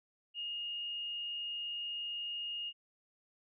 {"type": "tone with frequency modulation", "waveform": "sine", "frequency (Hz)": 2849, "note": "F7", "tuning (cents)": 34, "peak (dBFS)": -37, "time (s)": [0.34, 2.73], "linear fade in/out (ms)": 50, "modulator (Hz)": 75.8, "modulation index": 0.43, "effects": []}